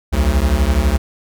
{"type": "beating tone pair", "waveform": "square", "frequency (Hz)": [61.74, 73.74], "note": ["B1", "D2"], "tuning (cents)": [0, 8], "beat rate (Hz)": 12, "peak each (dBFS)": -16, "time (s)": [0.12, 0.98], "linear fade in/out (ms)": 20, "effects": []}